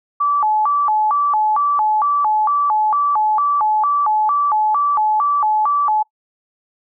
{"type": "tone with vibrato", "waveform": "sine", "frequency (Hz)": 996, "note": "B5", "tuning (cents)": 14, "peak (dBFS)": -13, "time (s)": [0.2, 6.03], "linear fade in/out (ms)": 10, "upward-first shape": "square", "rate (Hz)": 2.2, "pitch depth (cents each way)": 260, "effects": ["noise-tail reverb RT60 0.1 s tail -23 dB re dry"]}